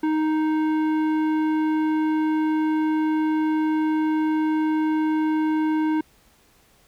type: tone with tanh clipping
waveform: sine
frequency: 311.4 Hz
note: D#4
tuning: 2 cents sharp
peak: -21 dBFS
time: 0.03-6.01 s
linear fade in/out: 5 ms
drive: 13 dB
effects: pink hiss -58 dBFS RMS until 6.87 s